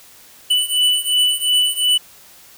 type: beating tone pair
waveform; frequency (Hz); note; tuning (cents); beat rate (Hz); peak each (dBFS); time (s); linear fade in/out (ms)
square; 2975 / 2977.8; F#7 / F#7; +9 / +10; 2.8; -17 / -19; 0.5-1.98; 10
effects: white hiss -45 dBFS RMS until 2.57 s